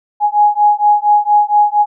sine beating tone pair, 830.6 / 834.9 Hz, G#5 / G#5, 0 / +9 cents, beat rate 4.3 Hz, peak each -11 dBFS, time 0.2-1.86 s, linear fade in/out 50 ms, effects none

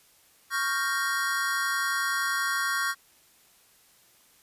square chord, G half-diminished seventh, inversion second, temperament equal, 1108.7 / 1396.9 / 1568 / 1864.7 Hz, Db6 / F6 / G6 / Bb6, 0 / 0 / 0 / 0 cents, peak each -32 dBFS, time 0.5-2.95 s, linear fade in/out 50 ms, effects white hiss -60 dBFS RMS until 4.42 s + resampled to 32000 Hz

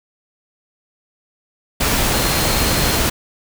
sine tone in noise, 4204 Hz, C8, 7 cents sharp, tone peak -27 dBFS, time 2.13-3 s, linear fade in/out 10 ms, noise pink, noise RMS -17 dBFS, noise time 1.8-3.1 s, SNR -13 dB, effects none

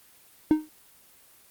triangle tone with exponential decay, 308.8 Hz, D#4, 13 cents flat, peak -11 dBFS, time 0.51-0.69 s, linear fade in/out 0 ms, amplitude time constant 37 ms, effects white hiss -56 dBFS RMS until 1.5 s + Opus 24 kbps

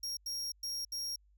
40% pulse tone bursts at uneven times, 5588 Hz, F8, in tune, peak -35 dBFS, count 4, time 0.03-0.17 / 0.26-0.52 / 0.63-0.85 / 0.92-1.16 s, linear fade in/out 5 ms, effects added 50 Hz sine -63 dBFS peak until 1.37 s

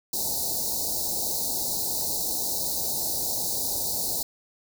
white band-stop noise, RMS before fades -28 dBFS, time 0.13-4.23 s, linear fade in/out 5 ms, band 920 to 3900 Hz, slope 96 dB/octave, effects none

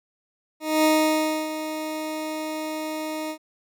20% pulse tone with ADSR envelope, 311.1 Hz, D#4, in tune, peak -11 dBFS, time 0.6-3.38 s, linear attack 240 ms, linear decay 640 ms, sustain -12 dB, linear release 81 ms, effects none

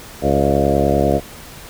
harmonic tone with a mistuned harmonic, 70 Hz, C#2, 18 cents sharp, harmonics 1 / 2 / 3 / 4 / 5 / 6 / 7 / 8 / 9 / 10, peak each -22 / -22 / -22 / -22 / -22 / -22 / -22 / -22 / -22 / -22 dBFS, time 0.21-1.21 s, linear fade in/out 50 ms, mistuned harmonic 8, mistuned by +27 cents, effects pink hiss -37 dBFS RMS until 1.69 s

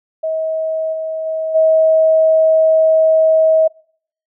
sine tone with level steps, 638 Hz, D#5, 43 cents sharp, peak -16 / -19 / -17 / -8 dBFS, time 0.23-3.68 s, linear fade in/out 10 ms, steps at 0.92 / 1.25 / 1.54 s, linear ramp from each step 20 ms, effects noise-tail reverb RT60 0.6 s tail -26 dB re dry

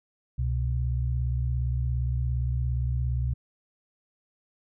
sine tone pair together, 66.15 / 123.47 Hz, C2 / B2, +20 / 0 cents, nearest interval major seventh, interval 1080 cents, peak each -26 / -28 dBFS, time 0.38-3.34 s, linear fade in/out 10 ms, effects none

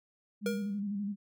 sine tone with vibrato, 202.6 Hz, G#3, 43 cents flat, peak -32 dBFS, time 0.41-1.16 s, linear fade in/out 50 ms, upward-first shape square, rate 12 Hz, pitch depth 43 cents each way
square tone with exponential decay, 474 Hz, A#4, 29 cents sharp, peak -29 dBFS, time 0.46-0.8 s, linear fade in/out 2 ms, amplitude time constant 72 ms
effects none

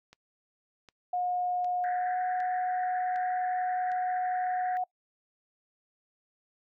click train, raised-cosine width 0.2 ms, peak -34 dBFS, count 6, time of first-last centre 0.13-3.918 s, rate 1.32 Hz
sine tone with pitch glide, 720 to 732.2 Hz, F#5 to F#5, -47 to -18 cents, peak -27 dBFS, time 1.13-4.84 s, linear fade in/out 5 ms, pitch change +29 cents, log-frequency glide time 1.84-2.19 s
pink band-pass noise, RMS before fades -44 dBFS, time 1.84-4.77 s, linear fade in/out 0 ms, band 1500 to 1900 Hz, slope 96 dB/octave
effects noise-tail reverb RT60 0.1 s tail -24 dB re dry

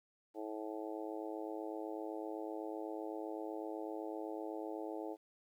harmonic tone, 107.9 Hz, A2, 33 cents flat, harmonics 3 / 4 / 5 / 6 / 7 / 8, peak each -44 / -46 / -48 / -50 / -51 / -52 dBFS, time 0.34-5.17 s, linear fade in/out 50 ms, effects 12-bit

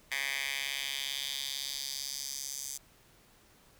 10% pulse tone with high-pass filter sweep, 137.8 Hz, C#3, 10 cents flat, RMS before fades -37 dBFS, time 0.11-2.78 s, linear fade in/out 10 ms, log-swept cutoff 2000 to 6800 Hz, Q 2.3, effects pink hiss -62 dBFS RMS until 3.79 s

